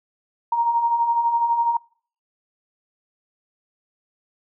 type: beating tone pair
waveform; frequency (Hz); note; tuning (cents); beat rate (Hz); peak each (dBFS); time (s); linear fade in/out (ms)
sine; 925 / 937; A#5 / A#5; -14 / +9; 12; -27 / -18; 0.52-1.77; 5
effects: noise-tail reverb RT60 0.5 s tail -26 dB re dry